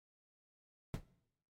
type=noise with exponential decay; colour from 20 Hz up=brown; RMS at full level=-32 dBFS; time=0.94-1.05 s; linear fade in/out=1 ms; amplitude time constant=22 ms; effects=noise-tail reverb RT60 0.8 s tail -19 dB re dry + MP3 64 kbps